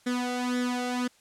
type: tone with flanger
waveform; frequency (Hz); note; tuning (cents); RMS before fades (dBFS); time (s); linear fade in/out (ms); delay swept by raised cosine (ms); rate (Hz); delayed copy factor
sawtooth; 247.6; B3; +5; -29; 0.06-1.08; 10; 0.55 to 1.47; 1.9; +0.75
effects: white hiss -61 dBFS RMS until 1.2 s + low-pass 9000 Hz 12 dB/octave